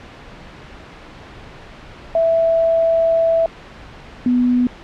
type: tone pair in turn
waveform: sine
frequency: 659.3 / 247 Hz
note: E5 / B3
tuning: 0 / 0 cents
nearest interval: octave + perfect fourth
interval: 1700 cents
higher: first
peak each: -12 dBFS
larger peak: neither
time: 2.15-3.46 / 4.26-4.67 s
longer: first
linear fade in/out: 2 ms
effects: pink hiss -38 dBFS RMS until 4.83 s + low-pass 3000 Hz 12 dB/octave